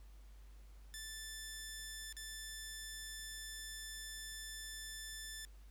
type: tone with dropouts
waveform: 10% pulse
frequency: 1760 Hz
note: A6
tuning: in tune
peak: -37 dBFS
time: 0.94-5.45 s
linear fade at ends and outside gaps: 0 ms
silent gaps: 2.126-2.167 s
effects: added 50 Hz sine -54 dBFS peak until 5.7 s + pink hiss -70 dBFS RMS until 5.7 s